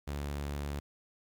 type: tone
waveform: sawtooth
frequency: 71.8 Hz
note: D2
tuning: 39 cents flat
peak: -31 dBFS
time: 0.07-0.8 s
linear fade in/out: 10 ms
effects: 11-bit